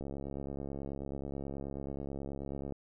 click train, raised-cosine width 2 ms, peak -27 dBFS, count 189, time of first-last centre 0.01-2.723 s, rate 69.3 Hz, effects none

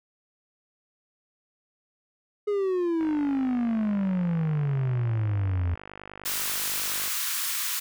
triangle exponential sweep, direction down, 419.5 to 83.8 Hz, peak -21 dBFS, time 2.47-5.75 s, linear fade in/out 10 ms
click train, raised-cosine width 0.5 ms, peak -25 dBFS, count 204, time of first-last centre 3.01-7.078 s, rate 49.9 Hz
white high-pass noise, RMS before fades -29 dBFS, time 6.25-7.8 s, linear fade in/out 10 ms, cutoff 1000 Hz, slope 48 dB/octave
effects none

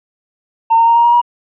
triangle tone with pitch steps, 910 / 919.5 / 929.1 / 938.8 / 948.6 / 958.6 Hz, A#5 / A#5 / A#5 / A#5 / A#5 / A#5, -42 / -24 / -6 / +12 / +30 / +48 cents, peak -3 dBFS, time 0.7-1.216 s, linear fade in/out 20 ms, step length 86 ms, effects tanh soft clip ceiling -4 dBFS + resampled to 8000 Hz

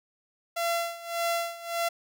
sawtooth tone with tremolo, 680 Hz, F5, 46 cents flat, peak -21 dBFS, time 0.56-1.89 s, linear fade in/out 10 ms, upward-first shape sine, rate 1.7 Hz, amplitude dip 85%, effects none

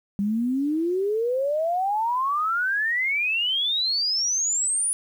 sine exponential sweep, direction up, 196 to 9956 Hz, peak -21 dBFS, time 0.19-4.93 s, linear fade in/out 0 ms, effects 9-bit

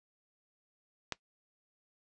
click, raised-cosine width 0.2 ms, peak -16 dBFS, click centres 1.123 s, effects noise-tail reverb RT60 0.1 s tail -20 dB re dry + resampled to 22050 Hz

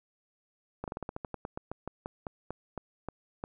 slowing click train, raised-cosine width 1 ms, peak -22 dBFS, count 19, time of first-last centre 0.84-3.439 s, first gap 38 ms, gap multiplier 1.14, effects none

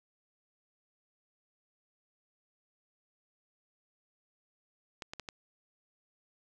clicks, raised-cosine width 0.2 ms, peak -23 dBFS, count 4, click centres 5.022 / 5.135 / 5.197 / 5.288 s, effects none

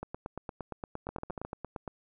two click trains, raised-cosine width 1 ms, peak -23 / -23 dBFS, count 17 / 6, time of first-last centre 0.03-1.878 / 1.09-1.45 s, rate 8.66 / 13.9 Hz, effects none

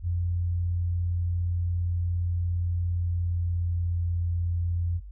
sine tone with pitch glide, 87.31 to 86.41 Hz, F2 to F2, 0 to -18 cents, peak -24 dBFS, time 0.02-5.01 s, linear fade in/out 50 ms, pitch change -18 cents, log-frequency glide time 2.8-4.07 s, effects added 50 Hz sine -39 dBFS peak until 5.11 s

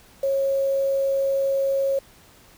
sine tone with quantisation, 546 Hz, C#5, 26 cents flat, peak -19 dBFS, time 0.23-1.99 s, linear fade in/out 5 ms, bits 7, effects pink hiss -52 dBFS RMS until 2.57 s

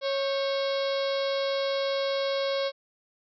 harmonic tone with a mistuned harmonic, 549 Hz, C#5, 17 cents flat, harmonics 1 / 2 / 3 / 4 / 5 / 6 / 7 / 8 / 9 / 10, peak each -26 / -37 / -41 / -40 / -46 / -39 / -39 / -40 / -44 / -48 dBFS, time 0.01-2.72 s, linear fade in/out 50 ms, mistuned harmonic 3, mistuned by -76 cents, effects none

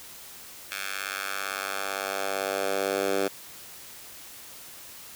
10% pulse tone with high-pass filter sweep, 97.8 Hz, G2, 4 cents flat, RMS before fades -30 dBFS, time 0.71-3.28 s, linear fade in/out 5 ms, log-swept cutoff 1900 to 380 Hz, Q 1.4, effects white hiss -45 dBFS RMS until 5.15 s

